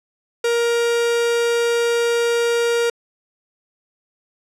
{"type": "tone", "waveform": "45% pulse", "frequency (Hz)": 470, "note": "A#4", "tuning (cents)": 14, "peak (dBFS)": -16, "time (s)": [0.44, 2.9], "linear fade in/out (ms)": 5, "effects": ["low-pass 10000 Hz 12 dB/octave"]}